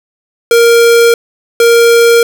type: tone pair in turn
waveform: square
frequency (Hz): 467.1 / 467.1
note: A#4 / A#4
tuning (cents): +3 / +3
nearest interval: unison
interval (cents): 0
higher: neither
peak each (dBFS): -4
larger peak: neither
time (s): 0.51-1.14 / 1.6-2.23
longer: neither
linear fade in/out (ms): 2
effects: none